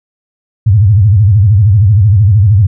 sine tone with vibrato, 102.1 Hz, G#2, 29 cents flat, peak -3 dBFS, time 0.66-2.67 s, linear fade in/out 10 ms, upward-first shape sine, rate 13 Hz, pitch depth 200 cents each way, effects none

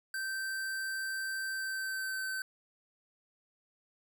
square tone with pitch glide, 1557 to 1538.2 Hz, G6 to G6, -12 to -33 cents, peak -35 dBFS, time 0.14-2.42 s, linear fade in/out 2 ms, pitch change -21 cents, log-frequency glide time 1.45-2.26 s, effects none

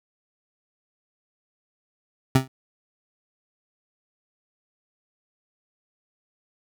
25% pulse tone with exponential decay, 131.6 Hz, C3, 10 cents sharp, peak -8 dBFS, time 2.35-2.48 s, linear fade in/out 5 ms, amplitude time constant 28 ms, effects none

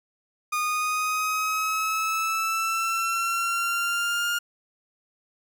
30% pulse linear sweep, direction up, 1224 to 1415 Hz, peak -21 dBFS, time 0.52-4.39 s, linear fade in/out 10 ms, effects none

